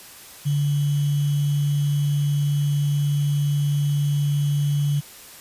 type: tone with sample-and-hold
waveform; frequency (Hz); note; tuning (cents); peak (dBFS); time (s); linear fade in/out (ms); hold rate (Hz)
sine; 144.4; D3; -29; -18; 0.45-5.01; 20; 3150
effects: white hiss -43 dBFS RMS until 5.4 s + resampled to 32000 Hz